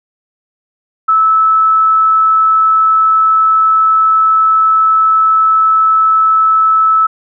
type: tone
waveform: sine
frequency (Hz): 1306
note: E6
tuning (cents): -17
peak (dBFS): -6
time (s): 1.08-7.07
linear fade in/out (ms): 10
effects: none